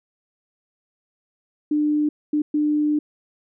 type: tone bursts at uneven times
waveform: sine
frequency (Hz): 299.1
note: D4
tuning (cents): +32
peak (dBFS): -17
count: 3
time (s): 1.71-2.09 / 2.33-2.42 / 2.54-2.99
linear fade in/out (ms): 5
effects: none